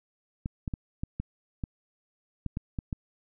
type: clicks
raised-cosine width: 5 ms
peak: -19 dBFS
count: 10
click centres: 0.459 / 0.678 / 0.738 / 1.035 / 1.2 / 1.638 / 2.463 / 2.571 / 2.788 / 2.928 s
effects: none